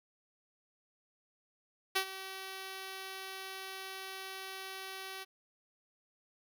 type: tone with ADSR envelope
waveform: 5% pulse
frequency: 382.5 Hz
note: G4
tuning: 42 cents flat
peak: -16 dBFS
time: 1.95-5.25 s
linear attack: 13 ms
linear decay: 81 ms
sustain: -15 dB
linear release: 26 ms
effects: none